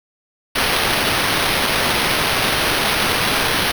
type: noise with sample-and-hold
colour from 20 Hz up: violet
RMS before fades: -18 dBFS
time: 0.55-3.72 s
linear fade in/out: 10 ms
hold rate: 7350 Hz
effects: none